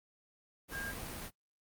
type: tone in noise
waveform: sine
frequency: 1613 Hz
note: G6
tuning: 49 cents sharp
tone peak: -39 dBFS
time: 0.71-0.94 s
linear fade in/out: 50 ms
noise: pink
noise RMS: -43 dBFS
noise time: 0.68-1.31 s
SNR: +1 dB
effects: noise-tail reverb RT60 0.1 s tail -20 dB re dry + Opus 32 kbps